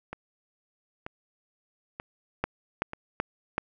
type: two click trains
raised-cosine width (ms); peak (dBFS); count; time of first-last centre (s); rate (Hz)
0.5; -11 / -21; 4 / 4; 2.44-3.581 / 0.13-2.934; 2.63 / 1.07
effects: none